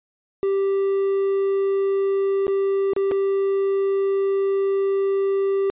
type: tone with dropouts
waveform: triangle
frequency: 392 Hz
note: G4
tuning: in tune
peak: -16 dBFS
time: 0.43-5.7 s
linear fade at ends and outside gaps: 0 ms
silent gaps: 2.468-2.48 / 2.934-2.964 / 3.112-3.117 s
effects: resampled to 8000 Hz